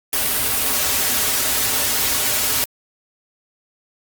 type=noise with comb filter; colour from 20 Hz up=white; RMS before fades=-19 dBFS; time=0.13-2.64 s; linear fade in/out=0 ms; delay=5.8 ms; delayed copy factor=-0.9; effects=Opus 32 kbps